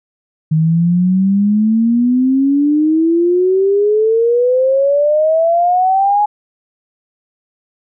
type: exponential sweep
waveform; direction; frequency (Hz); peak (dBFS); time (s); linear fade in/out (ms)
sine; up; 155 to 841; -9; 0.51-6.26; 10
effects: none